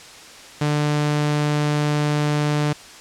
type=tone; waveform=sawtooth; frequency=148.5 Hz; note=D3; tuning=20 cents sharp; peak=-14 dBFS; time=0.61-2.73 s; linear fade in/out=5 ms; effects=white hiss -41 dBFS RMS until 3 s + low-pass 7000 Hz 12 dB/octave